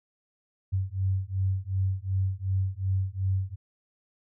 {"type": "beating tone pair", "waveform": "sine", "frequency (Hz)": [94.1, 96.8], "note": ["F#2", "G2"], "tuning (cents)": [30, -21], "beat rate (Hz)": 2.7, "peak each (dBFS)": -28, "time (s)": [0.72, 3.56], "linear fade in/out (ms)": 20, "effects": []}